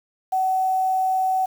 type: tone with quantisation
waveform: sine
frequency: 754 Hz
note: F#5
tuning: 32 cents sharp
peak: -18 dBFS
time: 0.32-1.46 s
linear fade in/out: 10 ms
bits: 7
effects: none